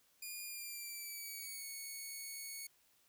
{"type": "tone with pitch glide", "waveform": "5% pulse", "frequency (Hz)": [2431, 2216], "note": ["D#7", "C#7"], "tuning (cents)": [-41, -1], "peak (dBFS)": -35, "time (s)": [0.22, 2.67], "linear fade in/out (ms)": 5, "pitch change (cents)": -160, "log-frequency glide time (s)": [0.43, 1.64], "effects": ["white hiss -72 dBFS RMS until 3.08 s"]}